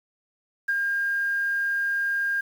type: tone with ADSR envelope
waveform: sine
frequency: 1609 Hz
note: G6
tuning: 45 cents sharp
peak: -19 dBFS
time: 0.68-2.41 s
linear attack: 12 ms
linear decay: 37 ms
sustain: -3 dB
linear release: 7 ms
effects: tanh soft clip ceiling -15 dBFS + 8-bit